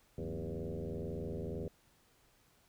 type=tone with frequency modulation; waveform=sine; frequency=152.9 Hz; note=D#3; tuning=30 cents flat; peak=-37 dBFS; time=0.18-1.68 s; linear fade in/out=2 ms; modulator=82.2 Hz; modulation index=4.6; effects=pink hiss -69 dBFS RMS until 2.68 s